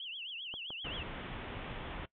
sine tone with vibrato, 2990 Hz, F#7, 17 cents sharp, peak -40 dBFS, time 0-1.03 s, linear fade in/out 2 ms, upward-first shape triangle, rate 7.6 Hz, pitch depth 230 cents each way
click train, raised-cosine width 1 ms, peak -32 dBFS, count 4, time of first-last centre 0.54-1.035 s, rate 6.06 Hz
pink low-pass noise, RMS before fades -43 dBFS, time 0.84-2.06 s, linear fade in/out 10 ms, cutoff 3500 Hz, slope 96 dB/octave
effects noise-tail reverb RT60 0.1 s tail -19 dB re dry

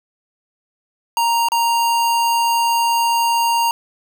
square tone with dropouts, 932.3 Hz, A#5, in tune, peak -15 dBFS, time 1.17-3.71 s, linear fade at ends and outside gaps 1 ms, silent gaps 1.486-1.519 s, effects none

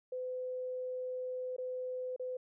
sine tone with dropouts, 507 Hz, B4, 45 cents sharp, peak -36 dBFS, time 0.12-2.37 s, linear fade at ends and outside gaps 5 ms, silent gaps 1.565-1.582 / 2.163-2.196 s, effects none

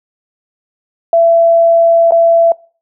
sine tone with dropouts, 670 Hz, E5, 28 cents sharp, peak -5 dBFS, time 1.13-2.52 s, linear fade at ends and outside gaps 2 ms, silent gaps 2.109-2.12 s, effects noise-tail reverb RT60 0.4 s tail -24 dB re dry

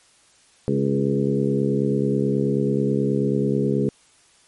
harmonic tone with a mistuned harmonic, 69.3 Hz, C#2, in tune, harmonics 2 / 3 / 4 / 5 / 6 / 7, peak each -24 / -23 / -26 / -29 / -24 / -29 dBFS, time 0.68-3.89 s, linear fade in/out 0 ms, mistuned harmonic 5, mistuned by +26 cents, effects white hiss -56 dBFS RMS until 4.47 s + MP3 48 kbps

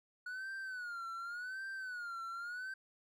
triangle tone with vibrato, 1457 Hz, F#6, 27 cents flat, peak -39 dBFS, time 0.26-2.74 s, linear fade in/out 5 ms, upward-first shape sine, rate 0.88 Hz, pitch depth 130 cents each way, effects none

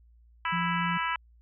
harmonic tone, 329.6 Hz, E4, in tune, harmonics 3 / 4 / 5 / 6 / 7 / 8 / 9, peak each -31 / -33 / -35 / -37 / -38 / -39 / -40 dBFS, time 0.45-1.16 s, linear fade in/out 2 ms
sine tone, 173.4 Hz, F3, 12 cents flat, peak -30 dBFS, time 0.52-0.98 s, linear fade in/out 10 ms
effects added 58 Hz sine -55 dBFS peak until 1.41 s

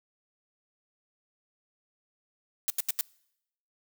blue noise bursts, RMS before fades -27 dBFS, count 4, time 2.68-3.01 s, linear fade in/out 0 ms, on 21 ms, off 82 ms, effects noise-tail reverb RT60 0.8 s tail -25 dB re dry

